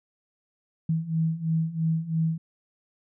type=beating tone pair; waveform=sine; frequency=160 / 163 Hz; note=D#3 / E3; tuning=+49 / -19 cents; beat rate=3 Hz; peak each=-28 / -25 dBFS; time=0.89-2.38 s; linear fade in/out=5 ms; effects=none